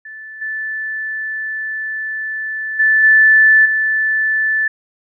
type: tone with level steps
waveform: sine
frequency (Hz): 1752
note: A6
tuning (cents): -8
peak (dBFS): -30 / -20 / -9 / -6 / -13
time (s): 0.05-4.68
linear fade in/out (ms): 5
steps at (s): 0.41 / 2.79 / 3.03 / 3.65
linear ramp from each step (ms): 10
effects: none